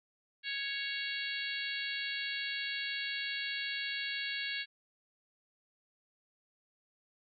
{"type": "harmonic tone", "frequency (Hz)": 554.4, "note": "C#5", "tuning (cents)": 0, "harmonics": [3, 4, 5, 6, 7, 8], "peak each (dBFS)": [-40, -41, -42, -43, -43, -44], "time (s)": [0.43, 4.66], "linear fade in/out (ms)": 50, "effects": []}